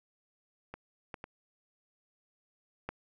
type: clicks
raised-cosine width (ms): 0.5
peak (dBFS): -27 / -25 / -27 / -21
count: 4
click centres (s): 0.74 / 1.142 / 1.241 / 2.89
effects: none